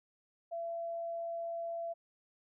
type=tone; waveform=sine; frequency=674 Hz; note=E5; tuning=38 cents sharp; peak=-36 dBFS; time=0.51-1.94 s; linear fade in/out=20 ms; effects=none